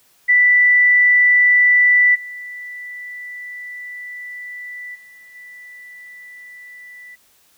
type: tone with level steps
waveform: sine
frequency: 1975.5 Hz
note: B6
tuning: in tune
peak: -9 / -29 / -41 / -36 dBFS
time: 0.28-7.16 s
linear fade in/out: 20 ms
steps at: 2.14 / 4.94 / 5.34 s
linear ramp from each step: 20 ms
effects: white hiss -56 dBFS RMS until 7.57 s